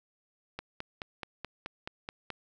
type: click train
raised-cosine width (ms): 0.3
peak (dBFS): -21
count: 9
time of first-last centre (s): 0.59-2.303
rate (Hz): 4.67
effects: none